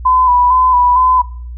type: tone with vibrato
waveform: sine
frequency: 1000 Hz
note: B5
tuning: 21 cents sharp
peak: -7 dBFS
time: 0.05-1.22 s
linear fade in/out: 10 ms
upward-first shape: square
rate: 2.2 Hz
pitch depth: 28 cents each way
effects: noise-tail reverb RT60 0.5 s tail -22 dB re dry + added 60 Hz sine -24 dBFS peak until 1.57 s